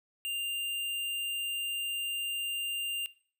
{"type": "tone", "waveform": "square", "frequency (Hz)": 2794, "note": "F7", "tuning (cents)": 0, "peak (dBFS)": -33, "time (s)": [0.25, 3.06], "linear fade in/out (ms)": 0, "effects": ["noise-tail reverb RT60 0.5 s tail -19 dB re dry"]}